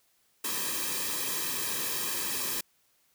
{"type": "noise with comb filter", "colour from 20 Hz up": "white", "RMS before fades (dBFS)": -32, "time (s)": [0.44, 2.61], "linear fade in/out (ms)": 5, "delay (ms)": 1.4, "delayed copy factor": -0.8, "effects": ["white hiss -69 dBFS RMS until 3.14 s"]}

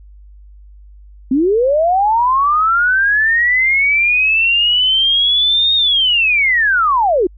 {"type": "linear two-way sweep", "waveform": "sine", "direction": "up then down", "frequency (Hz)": [246.9, 3729, 326.8], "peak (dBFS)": -10, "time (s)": [1.31, 7.27], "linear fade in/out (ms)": 5, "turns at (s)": 5.75, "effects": ["added 50 Hz sine -37 dBFS peak until 7.37 s"]}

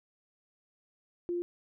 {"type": "tone", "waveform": "sine", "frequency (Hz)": 349.2, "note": "F4", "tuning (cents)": 0, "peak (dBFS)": -30, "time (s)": [1.29, 1.42], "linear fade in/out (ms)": 0, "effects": []}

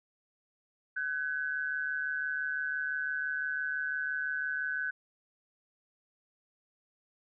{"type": "tone pair together", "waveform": "sine", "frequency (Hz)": [1513.1, 1659], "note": ["F#6", "G#6"], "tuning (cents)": [38, -2], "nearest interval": "major second", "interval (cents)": 160, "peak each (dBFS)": [-32, -37], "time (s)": [0.96, 4.91], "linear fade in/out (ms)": 10, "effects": []}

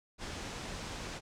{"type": "low-pass noise", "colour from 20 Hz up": "pink", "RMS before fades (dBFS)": -42, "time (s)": [0.18, 1.21], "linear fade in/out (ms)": 50, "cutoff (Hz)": 7600, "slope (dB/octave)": 24, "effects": []}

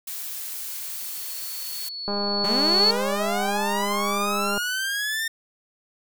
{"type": "noise", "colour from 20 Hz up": "blue", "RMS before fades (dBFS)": -33, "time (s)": [0.07, 1.89], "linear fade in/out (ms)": 5}
{"type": "tone with exponential growth", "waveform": "sine", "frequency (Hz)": 4413, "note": "C#8", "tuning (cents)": -9, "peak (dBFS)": -15, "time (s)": [0.61, 2.91], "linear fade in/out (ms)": 5, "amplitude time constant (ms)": 500}
{"type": "click train", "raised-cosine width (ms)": 1, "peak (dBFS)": -16, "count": 508, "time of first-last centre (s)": [2.08, 4.578], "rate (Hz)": 203}
{"type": "linear sweep", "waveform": "sawtooth", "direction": "up", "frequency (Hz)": [184.3, 1826], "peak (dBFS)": -21, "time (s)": [2.44, 5.28], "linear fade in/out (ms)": 5}
{"effects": []}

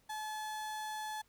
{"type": "tone", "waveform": "35% pulse", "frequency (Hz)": 860, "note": "A5", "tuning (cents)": -40, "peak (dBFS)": -37, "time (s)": [0.09, 1.22], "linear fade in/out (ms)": 10, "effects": ["pink hiss -71 dBFS RMS until 1.28 s"]}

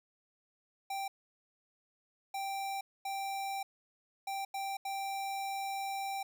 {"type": "tone bursts at uneven times", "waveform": "square", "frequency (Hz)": 784, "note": "G5", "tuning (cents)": 0, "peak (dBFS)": -36, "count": 6, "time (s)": [[0.9, 1.08], [2.34, 2.81], [3.05, 3.63], [4.27, 4.45], [4.54, 4.77], [4.85, 6.23]], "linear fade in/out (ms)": 5, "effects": ["12-bit"]}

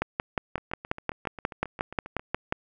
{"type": "two click trains", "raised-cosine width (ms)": 0.5, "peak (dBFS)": [-24, -10], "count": [13, 15], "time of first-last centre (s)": [[0.58, 2.195], [0.02, 2.524]], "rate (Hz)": [7.43, 5.59], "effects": []}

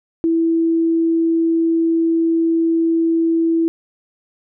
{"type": "tone", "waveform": "sine", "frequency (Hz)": 329.6, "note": "E4", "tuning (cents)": 0, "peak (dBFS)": -13, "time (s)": [0.24, 3.68], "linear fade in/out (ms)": 0, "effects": []}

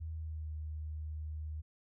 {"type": "tone with pitch glide", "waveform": "sine", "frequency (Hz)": [80, 77.14], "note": ["D#2", "D#2"], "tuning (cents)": [49, -14], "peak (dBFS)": -38, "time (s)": [0, 1.62], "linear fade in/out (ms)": 20, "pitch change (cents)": -63, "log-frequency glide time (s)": [0.11, 0.52], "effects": []}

